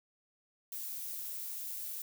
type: noise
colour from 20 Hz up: violet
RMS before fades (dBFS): -41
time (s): 0.72-2.02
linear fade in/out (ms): 2
effects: none